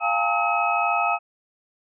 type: tone cluster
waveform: sine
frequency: 697 / 810 / 893 / 1278 / 2557 Hz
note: F5 / G#5 / A5 / D#6 / D#7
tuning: -4 / -43 / +25 / +46 / +47 cents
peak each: -25 / -26 / -29 / -24 / -26 dBFS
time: 0-1.19 s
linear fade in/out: 50 ms
effects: none